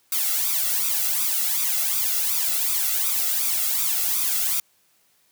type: noise with flanger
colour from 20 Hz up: blue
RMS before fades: -23 dBFS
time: 0.12-4.6 s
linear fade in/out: 2 ms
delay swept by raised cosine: 0.83 to 1.51 ms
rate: 2.7 Hz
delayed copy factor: +0.85
effects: white hiss -63 dBFS RMS until 5.31 s + high-pass 80 Hz 12 dB/octave